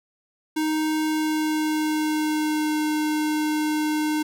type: tone with pitch glide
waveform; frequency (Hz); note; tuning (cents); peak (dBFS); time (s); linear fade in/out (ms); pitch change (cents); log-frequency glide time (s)
square; 311.1 to 305.4; D#4 to D#4; 0 to -32; -22; 0.56-4.23; 10; -32; 1.05-2.82
effects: none